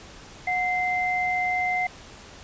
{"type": "tone pair together", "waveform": "sine", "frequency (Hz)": [731, 2079], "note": ["F#5", "C7"], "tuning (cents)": [-21, -12], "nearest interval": "octave + tritone", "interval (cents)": 1809, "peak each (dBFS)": -25, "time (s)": [0.47, 1.87], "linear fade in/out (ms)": 5, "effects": ["pink hiss -45 dBFS RMS until 2.43 s", "resampled to 16000 Hz"]}